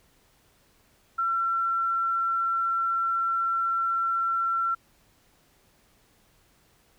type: tone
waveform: sine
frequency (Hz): 1354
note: E6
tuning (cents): +46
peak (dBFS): -23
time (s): 1.18-4.75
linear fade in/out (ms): 10
effects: pink hiss -63 dBFS RMS until 6.98 s